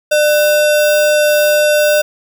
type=tone with sample-and-hold; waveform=sine; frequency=599 Hz; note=D5; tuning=34 cents sharp; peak=-8 dBFS; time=0.11-2.02 s; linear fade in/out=10 ms; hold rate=2100 Hz; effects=none